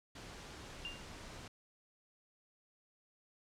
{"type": "noise", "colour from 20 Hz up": "pink", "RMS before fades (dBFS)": -50, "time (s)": [0.15, 1.48], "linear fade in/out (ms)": 5}
{"type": "tone with exponential decay", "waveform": "sine", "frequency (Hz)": 2794, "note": "F7", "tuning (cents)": 0, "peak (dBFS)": -38, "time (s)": [0.85, 1.11], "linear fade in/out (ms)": 0, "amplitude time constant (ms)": 55}
{"effects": ["low-pass 7000 Hz 12 dB/octave"]}